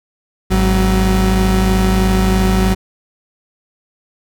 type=tone pair together; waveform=35% pulse; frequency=52.76 / 188 Hz; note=G#1 / F#3; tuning=+28 / +28 cents; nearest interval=octave + minor seventh; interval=2200 cents; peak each=-12 dBFS; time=0.5-2.75 s; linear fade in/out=20 ms; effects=none